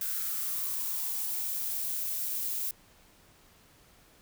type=noise with high-pass filter sweep; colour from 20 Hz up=violet; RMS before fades=-33 dBFS; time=0.01-2.71 s; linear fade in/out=2 ms; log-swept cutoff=1500 to 400 Hz; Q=5.8; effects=pink hiss -60 dBFS RMS until 4.21 s